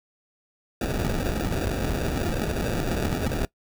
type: noise with sample-and-hold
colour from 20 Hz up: pink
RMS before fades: -26 dBFS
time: 0.81-3.45 s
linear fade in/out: 2 ms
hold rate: 1050 Hz
effects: noise-tail reverb RT60 0.1 s tail -21 dB re dry